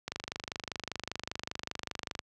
click train, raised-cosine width 0.2 ms, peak -17 dBFS, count 54, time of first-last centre 0.08-2.192 s, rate 25.1 Hz, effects high-pass 60 Hz 12 dB/octave

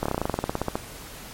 slowing click train, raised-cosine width 1 ms, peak -10 dBFS, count 17, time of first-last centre 0.03-0.755 s, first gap 26 ms, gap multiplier 1.07, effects pink hiss -41 dBFS RMS until 1.33 s + MP3 64 kbps

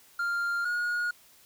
triangle tone pair in turn, 1396.9 / 1439.5 Hz, F6 / F#6, 0 / -48 cents, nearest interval minor second, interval 52 cents, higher second, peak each -25 dBFS, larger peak neither, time 0.19-0.65 / 0.65-1.11 s, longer neither, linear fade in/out 5 ms, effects white hiss -58 dBFS RMS until 1.45 s

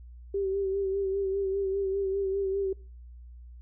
sine tone with vibrato, 390 Hz, G4, 9 cents flat, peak -26 dBFS, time 0.34-2.73 s, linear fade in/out 5 ms, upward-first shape sine, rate 5 Hz, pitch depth 38 cents each way, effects noise-tail reverb RT60 0.4 s tail -24 dB re dry + added 60 Hz sine -44 dBFS peak until 3.61 s

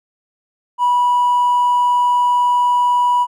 triangle tone with hard clipping, 978 Hz, B5, 17 cents flat, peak -11 dBFS, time 0.78-3.27 s, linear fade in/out 50 ms, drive 2 dB, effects none

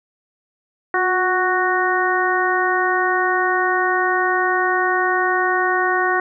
harmonic tone with a mistuned harmonic, 370 Hz, F#4, in tune, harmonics 1 / 2 / 3 / 4 / 5, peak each -22 / -22 / -22 / -22 / -22 dBFS, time 0.94-6.2 s, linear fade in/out 2 ms, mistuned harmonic 1, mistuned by -43 cents, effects none

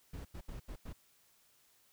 brown noise bursts at uneven times, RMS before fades -44 dBFS, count 5, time 0.13-0.25 / 0.34-0.41 / 0.48-0.6 / 0.68-0.76 / 0.85-0.93 s, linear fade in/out 10 ms, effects white hiss -69 dBFS RMS until 1.92 s

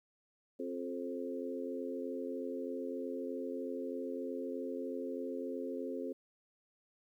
harmonic tone with a mistuned harmonic, 88 Hz, F2, 14 cents sharp, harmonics 3 / 4 / 5 / 6, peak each -41 / -44 / -42 / -44 dBFS, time 0.59-6.13 s, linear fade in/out 10 ms, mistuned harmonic 5, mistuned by -19 cents, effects 12-bit

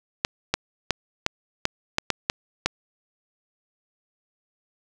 clicks, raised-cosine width 0.2 ms, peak -3 dBFS, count 9, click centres 0.249 / 0.54 / 0.907 / 1.264 / 1.654 / 1.984 / 2.103 / 2.299 / 2.66 s, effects none

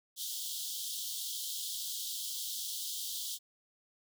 pink high-pass noise, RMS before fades -39 dBFS, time 0.16-3.39 s, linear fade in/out 50 ms, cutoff 3100 Hz, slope 96 dB/octave, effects none

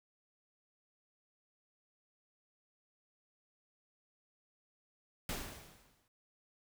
pink noise with exponential decay, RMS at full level -38 dBFS, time 5.29-6.08 s, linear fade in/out 1 ms, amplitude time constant 170 ms, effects none

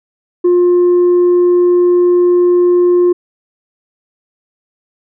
sine tone with tanh clipping, 354.3 Hz, F4, 25 cents sharp, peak -7 dBFS, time 0.44-3.13 s, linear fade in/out 10 ms, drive 1 dB, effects none

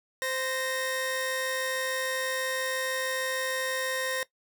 sawtooth tone pair together, 520 / 1853.1 Hz, C5 / A#6, -11 / -11 cents, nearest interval octave + minor seventh, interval 2200 cents, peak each -28 dBFS, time 0.22-4.23 s, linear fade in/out 0 ms, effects noise-tail reverb RT60 0.1 s tail -18 dB re dry

